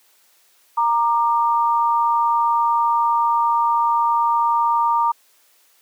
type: tone pair together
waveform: sine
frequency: 932.3 / 1191.9 Hz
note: A#5 / D6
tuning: 0 / +25 cents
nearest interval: major third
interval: 425 cents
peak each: -16 / -20 dBFS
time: 0.77-5.12 s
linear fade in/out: 10 ms
effects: white hiss -57 dBFS RMS until 5.81 s + high-pass 400 Hz 12 dB/octave